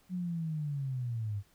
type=linear sweep; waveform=sine; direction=down; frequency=185 to 97.9 Hz; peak=-32 dBFS; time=0.09-1.43 s; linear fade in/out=50 ms; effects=pink hiss -67 dBFS RMS until 1.54 s